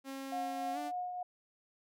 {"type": "tone with pitch glide", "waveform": "sawtooth", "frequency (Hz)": [270, 294.4], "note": ["C#4", "D4"], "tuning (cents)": [-45, 4], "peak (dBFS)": -37, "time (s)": [0.04, 0.92], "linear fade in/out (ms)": 50, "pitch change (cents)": 149, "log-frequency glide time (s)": [0.73, 0.78]}
{"type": "tone with tremolo", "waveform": "sine", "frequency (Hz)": 722, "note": "F#5", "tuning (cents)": -43, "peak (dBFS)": -34, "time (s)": [0.32, 1.23], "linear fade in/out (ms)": 5, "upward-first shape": "triangle", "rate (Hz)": 3.4, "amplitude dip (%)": 45}
{"effects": []}